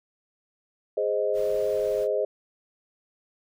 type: chord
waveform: sine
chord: Ab major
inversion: none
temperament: equal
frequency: 415.3 / 523.3 / 622.3 Hz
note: Ab4 / C5 / Eb5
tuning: 0 / 0 / 0 cents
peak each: -27 dBFS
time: 0.97-2.25 s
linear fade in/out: 5 ms
type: noise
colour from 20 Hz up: pink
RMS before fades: -47 dBFS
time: 1.33-2.08 s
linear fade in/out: 50 ms
effects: none